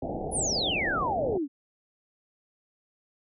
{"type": "low-pass noise", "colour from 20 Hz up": "white", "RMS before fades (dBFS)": -33, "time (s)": [0.02, 1.38], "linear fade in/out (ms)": 5, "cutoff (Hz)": 800, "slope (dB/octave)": 96}
{"type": "exponential sweep", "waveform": "sine", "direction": "down", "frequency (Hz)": [10610, 261.6], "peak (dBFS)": -26, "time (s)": [0.31, 1.48], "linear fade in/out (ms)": 50}
{"effects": []}